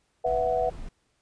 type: chord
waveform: sine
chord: B suspended fourth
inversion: none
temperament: equal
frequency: 493.9 / 659.3 / 740 Hz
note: B4 / E5 / F#5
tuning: 0 / 0 / 0 cents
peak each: -27 dBFS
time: 0.24-0.7 s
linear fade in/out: 10 ms
type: noise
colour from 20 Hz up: brown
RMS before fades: -39 dBFS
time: 0.26-0.89 s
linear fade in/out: 5 ms
effects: pink hiss -71 dBFS RMS until 1.21 s + resampled to 22050 Hz